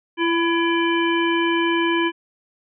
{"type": "harmonic tone with a mistuned harmonic", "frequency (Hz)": 337, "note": "E4", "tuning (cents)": 38, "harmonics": [1, 3, 5, 7, 9], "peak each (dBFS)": [-19, -24, -26, -27, -29], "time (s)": [0.17, 2.12], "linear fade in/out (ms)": 50, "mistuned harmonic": 3, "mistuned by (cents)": -27, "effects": []}